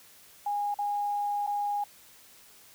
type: tone with dropouts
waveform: sine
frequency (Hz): 820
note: G#5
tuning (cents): -22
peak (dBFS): -27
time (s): 0.46-1.84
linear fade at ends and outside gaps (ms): 5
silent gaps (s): 0.743-0.787 / 1.466-1.473
effects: white hiss -55 dBFS RMS until 2.74 s